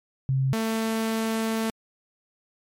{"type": "tone pair in turn", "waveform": ["sine", "sawtooth"], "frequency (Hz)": [133.4, 223.1], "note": ["C3", "A3"], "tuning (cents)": [34, 24], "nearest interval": "major sixth", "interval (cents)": 890, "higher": "second", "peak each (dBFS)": -20, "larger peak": "neither", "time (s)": [[0.29, 0.53], [0.53, 1.7]], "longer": "second", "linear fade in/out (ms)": 0, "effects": ["MP3 64 kbps"]}